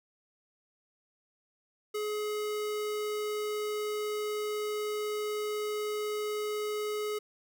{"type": "tone", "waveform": "square", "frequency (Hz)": 422, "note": "G#4", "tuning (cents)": 28, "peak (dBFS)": -32, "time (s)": [1.94, 7.19], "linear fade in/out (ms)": 10, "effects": []}